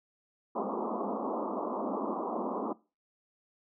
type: band-pass noise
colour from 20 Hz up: pink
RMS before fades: -34 dBFS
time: 0.55-2.73 s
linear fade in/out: 5 ms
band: 200 to 1200 Hz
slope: 96 dB/octave
effects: noise-tail reverb RT60 0.3 s tail -21 dB re dry